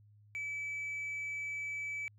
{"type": "tone with tanh clipping", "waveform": "sine", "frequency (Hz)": 2300, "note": "D7", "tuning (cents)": -37, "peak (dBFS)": -37, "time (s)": [0.35, 2.08], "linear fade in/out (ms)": 0, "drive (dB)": 1, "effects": ["added 104 Hz sine -59 dBFS peak until 2.18 s"]}